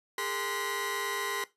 sawtooth tone cluster, 404.5 / 452.9 / 1038 / 1471 / 1931 Hz, G#4 / A#4 / C6 / F#6 / B6, -46 / -50 / -14 / -11 / -39 cents, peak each -35 / -36 / -32 / -40 / -33 dBFS, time 0.18-1.44 s, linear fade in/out 2 ms, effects noise-tail reverb RT60 0.2 s tail -17 dB re dry + resampled to 32000 Hz

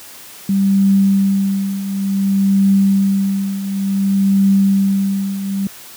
sine tone with tremolo, 196 Hz, G3, in tune, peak -8 dBFS, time 0.49-5.67 s, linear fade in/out 2 ms, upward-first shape triangle, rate 0.56 Hz, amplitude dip 75%, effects white hiss -37 dBFS RMS until 5.96 s + high-pass 80 Hz 12 dB/octave

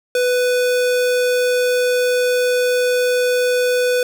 square tone, 496.5 Hz, B4, 9 cents sharp, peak -15 dBFS, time 0.15-4.03 s, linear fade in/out 2 ms, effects none

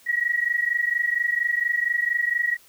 sine tone pair together, 1902 / 1926.3 Hz, A#6 / B6, +34 / -44 cents, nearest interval unison, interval 22 cents, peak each -23 / -24 dBFS, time 0.06-2.57 s, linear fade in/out 20 ms, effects white hiss -54 dBFS RMS until 2.68 s

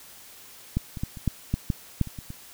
clicks, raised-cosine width 5 ms, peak -11 / -22 / -15 / -26 / -10 / -11 / -11 / -9 / -25 / -24 / -24 dBFS, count 11, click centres 0.77 / 0.972 / 1.035 / 1.172 / 1.277 / 1.54 / 1.702 / 2.013 / 2.073 / 2.188 / 2.304 s, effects white hiss -48 dBFS RMS until 2.53 s

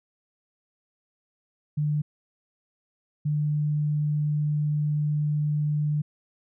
sine tone pair in turn, 149.3 / 149.3 Hz, D3 / D3, +29 / +29 cents, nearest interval unison, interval 0 cents, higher neither, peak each -22 dBFS, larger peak neither, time 1.77-2.02 / 3.25-6.02 s, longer second, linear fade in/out 10 ms, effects none

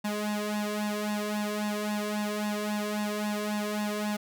sawtooth tone with flanger, 209.4 Hz, G#3, 15 cents sharp, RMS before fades -31 dBFS, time 0.04-4.17 s, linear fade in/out 10 ms, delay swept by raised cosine 1.1 to 1.82 ms, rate 3.7 Hz, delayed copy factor +1, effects none

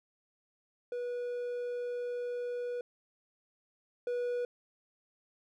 triangle tone pair in turn, 487 / 487 Hz, B4 / B4, -24 / -24 cents, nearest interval unison, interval 0 cents, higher neither, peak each -32 / -29 dBFS, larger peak second, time 0.92-2.81 / 4.07-4.45 s, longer first, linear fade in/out 2 ms, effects none

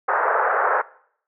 white band-pass noise, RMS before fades -20 dBFS, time 0.08-0.82 s, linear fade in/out 10 ms, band 440 to 1600 Hz, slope 48 dB/octave, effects noise-tail reverb RT60 0.6 s tail -20 dB re dry

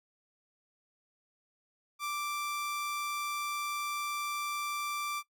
sawtooth tone, 1174.7 Hz, D6, in tune, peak -30 dBFS, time 1.99-5.23 s, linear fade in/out 50 ms, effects noise-tail reverb RT60 0.1 s tail -17 dB re dry

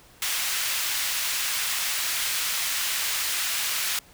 pink high-pass noise, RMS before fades -27 dBFS, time 0.22-3.99 s, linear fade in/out 2 ms, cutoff 1900 Hz, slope 12 dB/octave, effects pink hiss -53 dBFS RMS until 4.13 s

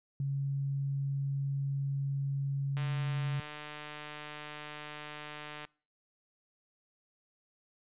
sine tone, 138.5 Hz, C#3, 1 cent flat, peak -30 dBFS, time 0.2-3.4 s, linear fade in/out 2 ms
click train, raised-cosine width 0.3 ms, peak -27 dBFS, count 433, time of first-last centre 2.77-5.65 s, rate 150 Hz
effects noise-tail reverb RT60 0.4 s tail -24 dB re dry + resampled to 8000 Hz

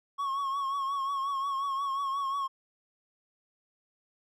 triangle tone with vibrato, 1100 Hz, C#6, 14 cents flat, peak -27 dBFS, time 0.18-2.48 s, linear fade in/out 20 ms, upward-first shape triangle, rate 5.6 Hz, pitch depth 59 cents each way, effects none

